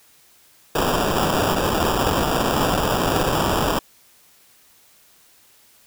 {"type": "noise with sample-and-hold", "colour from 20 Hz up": "blue", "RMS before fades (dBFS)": -20, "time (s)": [0.75, 3.79], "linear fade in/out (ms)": 5, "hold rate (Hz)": 2100, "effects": ["white hiss -54 dBFS RMS until 5.86 s"]}